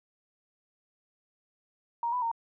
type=tone with pitch steps; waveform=sine; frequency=938 / 991 / 921 Hz; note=A#5 / B5 / A#5; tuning=+11 / +6 / -21 cents; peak=-27 dBFS; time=2.03-2.315 s; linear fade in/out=2 ms; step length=95 ms; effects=none